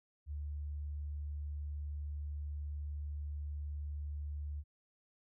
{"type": "tone", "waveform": "sine", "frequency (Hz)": 73.42, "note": "D2", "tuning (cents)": 0, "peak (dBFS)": -38, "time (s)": [0.26, 4.64], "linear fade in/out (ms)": 50, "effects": []}